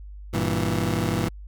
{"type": "chord", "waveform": "20% pulse", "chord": "E diminished", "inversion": "first", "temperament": "just", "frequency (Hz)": [98.89, 118.67, 164.81], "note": ["G2", "Bb2", "E3"], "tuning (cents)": [16, 31, 0], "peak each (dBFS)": -22, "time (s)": [0.33, 1.29], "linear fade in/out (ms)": 10, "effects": ["added 50 Hz sine -37 dBFS peak until 1.47 s"]}